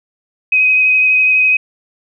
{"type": "tone with vibrato", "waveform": "sine", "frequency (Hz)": 2521, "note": "D#7", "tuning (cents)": 22, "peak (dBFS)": -8, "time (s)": [0.52, 1.57], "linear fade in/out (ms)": 5, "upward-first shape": "sine", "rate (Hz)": 12, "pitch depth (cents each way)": 13, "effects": []}